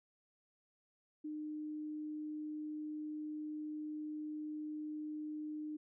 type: tone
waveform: sine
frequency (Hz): 304.2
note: D#4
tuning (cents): -39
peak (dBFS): -40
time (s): 1.24-5.77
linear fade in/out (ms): 10
effects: none